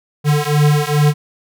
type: beating tone pair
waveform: square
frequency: 146.9 / 149.3 Hz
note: D3 / D3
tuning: +1 / +29 cents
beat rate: 2.4 Hz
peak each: -15 dBFS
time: 0.24-1.14 s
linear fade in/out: 50 ms
effects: none